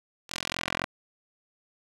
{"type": "tone with band-pass filter sweep", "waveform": "10% pulse", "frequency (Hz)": 43.65, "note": "F1", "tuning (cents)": 0, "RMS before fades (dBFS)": -34, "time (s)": [0.29, 0.86], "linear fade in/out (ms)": 10, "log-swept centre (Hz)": [5100, 1600], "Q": 0.92, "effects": ["9-bit"]}